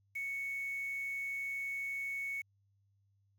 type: tone with quantisation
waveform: sine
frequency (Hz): 2217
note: C#7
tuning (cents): 0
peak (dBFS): -36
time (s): 0.15-2.42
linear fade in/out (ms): 10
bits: 9
effects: added 99 Hz sine -70 dBFS peak until 3.38 s